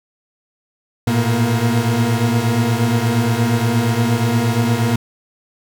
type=tone cluster; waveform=40% pulse; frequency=111 / 119.5 / 235.6 Hz; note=A2 / A#2 / A#3; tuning=+16 / +43 / +19 cents; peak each=-18 dBFS; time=1.07-4.96 s; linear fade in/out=5 ms; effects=none